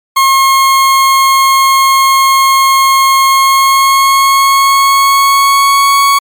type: tone with pitch glide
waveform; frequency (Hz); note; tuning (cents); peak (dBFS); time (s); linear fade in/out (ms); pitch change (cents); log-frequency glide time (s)
40% pulse; 1078 to 1112.8; C#6 to C#6; -49 to +6; -4; 0.16-6.19; 10; +55; 3.25-5.99
effects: MP3 96 kbps